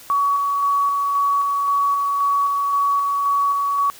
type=tone with tremolo; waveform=sine; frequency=1128 Hz; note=C#6; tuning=30 cents sharp; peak=-15 dBFS; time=0.1-3.9 s; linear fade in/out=0 ms; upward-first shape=square; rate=1.9 Hz; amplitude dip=25%; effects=white hiss -43 dBFS RMS until 3.99 s